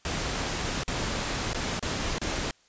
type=noise with dropouts; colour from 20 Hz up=pink; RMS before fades=-30 dBFS; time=0.05-2.51 s; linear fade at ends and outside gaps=1 ms; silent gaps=0.835-0.879 / 1.533-1.546 / 1.794-1.826 / 2.184-2.215 s; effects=white hiss -62 dBFS RMS until 2.68 s + resampled to 16000 Hz